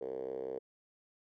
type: tone with band-pass filter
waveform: 5% pulse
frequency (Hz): 65.5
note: C2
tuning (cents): +2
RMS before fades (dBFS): -40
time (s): 0.01-0.59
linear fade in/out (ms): 5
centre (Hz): 450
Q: 6.6
effects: none